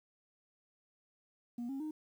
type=tone with pitch steps; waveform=sine; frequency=239.1 / 271.5 / 308.3 Hz; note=A#3 / C#4 / D#4; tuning=+44 / -36 / -16 cents; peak=-35 dBFS; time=1.58-1.91 s; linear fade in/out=5 ms; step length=110 ms; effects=tanh soft clip ceiling -36 dBFS + 11-bit